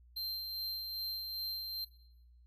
square tone with tremolo, 4147 Hz, C8, 16 cents flat, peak -36 dBFS, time 0.16-1.85 s, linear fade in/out 10 ms, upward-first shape sine, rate 2.5 Hz, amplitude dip 35%, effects noise-tail reverb RT60 0.8 s tail -17 dB re dry + added 60 Hz sine -58 dBFS peak until 2.46 s

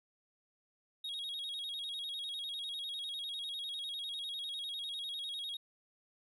triangle tone with vibrato, 3520 Hz, A7, in tune, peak -37 dBFS, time 1.04-5.57 s, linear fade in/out 5 ms, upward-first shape square, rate 10 Hz, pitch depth 110 cents each way, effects none

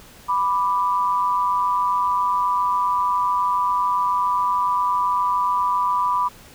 sine tone pair together, 990 / 1177.3 Hz, B5 / D6, +4 / +4 cents, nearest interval minor third, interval 300 cents, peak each -19 / -22 dBFS, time 0.28-6.29 s, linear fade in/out 20 ms, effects pink hiss -46 dBFS RMS until 6.54 s

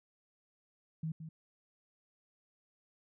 sine tone with echo, 159.5 Hz, D#3, 43 cents sharp, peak -34 dBFS, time 1.03-1.12 s, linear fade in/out 5 ms, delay 170 ms, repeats 1, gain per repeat -9 dB, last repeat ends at 1.29 s, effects none

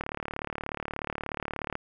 click train, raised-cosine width 0.5 ms, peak -17 dBFS, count 65, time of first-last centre 0.01-1.754 s, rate 36.7 Hz, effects none

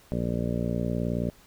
harmonic tone, 59.1 Hz, A#1, 24 cents sharp, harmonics 1 / 2 / 3 / 4 / 5 / 6 / 7 / 8 / 9 / 10, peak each -35 / -32 / -30 / -32 / -39 / -41 / -38 / -41 / -41 / -37 dBFS, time 0.12-1.3 s, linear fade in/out 0 ms, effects pink hiss -56 dBFS RMS until 1.46 s

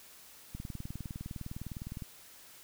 click train, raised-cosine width 5 ms, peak -28 dBFS, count 30, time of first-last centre 0.55-2.022 s, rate 19.7 Hz, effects white hiss -55 dBFS RMS until 2.63 s

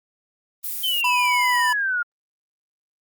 violet noise, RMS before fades -28 dBFS, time 0.63-1.02 s, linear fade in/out 20 ms
sine exponential sweep, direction down, 3136 to 1400 Hz, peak -20 dBFS, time 0.83-2.03 s, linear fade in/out 10 ms
square tone, 987.8 Hz, B5, in tune, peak -20 dBFS, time 1.04-1.73 s, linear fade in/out 5 ms
effects Opus 24 kbps

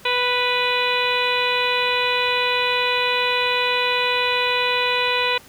harmonic tone, 493.9 Hz, B4, in tune, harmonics 1 / 2 / 3 / 4 / 5 / 6 / 7 / 8, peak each -25 / -24 / -29 / -28 / -23 / -28 / -29 / -28 dBFS, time 0.05-5.38 s, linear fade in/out 5 ms, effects pink hiss -46 dBFS RMS until 5.48 s + high-pass 60 Hz 12 dB/octave

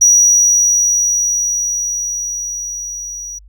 triangle tone with level ramp, 5800 Hz, F#8, 35 cents flat, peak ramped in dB -4 to -24 dBFS, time 0.01-3.39 s, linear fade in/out 10 ms, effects added 50 Hz sine -39 dBFS peak until 3.48 s

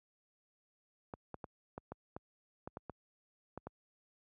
clicks, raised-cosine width 1 ms, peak -29 dBFS, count 11, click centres 1.138 / 1.343 / 1.442 / 1.779 / 1.92 / 2.165 / 2.675 / 2.771 / 2.897 / 3.576 / 3.67 s, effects high-pass 60 Hz 12 dB/octave

